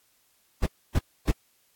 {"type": "noise bursts", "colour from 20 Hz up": "brown", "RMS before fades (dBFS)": -21, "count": 3, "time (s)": [0.62, 1.318], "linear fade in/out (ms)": 10, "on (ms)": 46, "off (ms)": 280, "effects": ["white hiss -66 dBFS RMS until 1.75 s", "AAC 64 kbps"]}